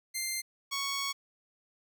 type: tone pair in turn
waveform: 10% pulse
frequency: 2093 / 1111 Hz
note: C7 / C#6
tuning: 0 / +4 cents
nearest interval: major seventh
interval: 1096 cents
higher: first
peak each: -23 dBFS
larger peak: neither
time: 0.14-0.42 / 0.71-1.13 s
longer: second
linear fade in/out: 20 ms
effects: none